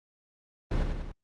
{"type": "noise with echo", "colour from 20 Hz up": "brown", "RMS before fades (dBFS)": -27, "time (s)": [0.71, 0.83], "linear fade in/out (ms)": 5, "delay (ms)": 96, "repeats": 3, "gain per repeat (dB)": -4, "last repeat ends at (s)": 1.118, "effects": ["low-pass 5000 Hz 12 dB/octave", "Opus 24 kbps"]}